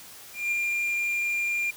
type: tone with ADSR envelope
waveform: triangle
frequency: 2396 Hz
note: D7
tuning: 34 cents sharp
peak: -21 dBFS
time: 0.33-1.71 s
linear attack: 190 ms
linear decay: 6 ms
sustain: -2 dB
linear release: 10 ms
effects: white hiss -46 dBFS RMS until 1.76 s